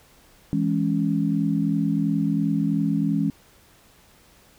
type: chord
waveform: sine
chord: C# minor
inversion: first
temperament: equal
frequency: 164.81 / 207.7 / 277.2 Hz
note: E3 / G#3 / C#4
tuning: 0 / 0 / 0 cents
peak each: -24 dBFS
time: 0.53-3.3 s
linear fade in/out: 0 ms
effects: pink hiss -55 dBFS RMS until 4.58 s